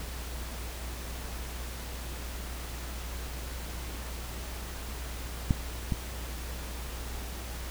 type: clicks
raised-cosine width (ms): 5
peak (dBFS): -11 / -16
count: 2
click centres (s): 5.508 / 5.922
effects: added 60 Hz sine -37 dBFS peak until 7.7 s + pink hiss -42 dBFS RMS until 7.7 s